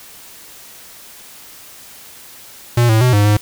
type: tone with pitch steps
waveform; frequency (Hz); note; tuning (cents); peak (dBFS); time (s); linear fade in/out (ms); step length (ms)
square; 119.7 / 110.7 / 125.6 / 103 / 104.6; A#2 / A2 / B2 / G#2 / G#2; +46 / +11 / +30 / -14 / +13; -10; 2.77-3.37; 5; 120
effects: white hiss -39 dBFS RMS until 3.41 s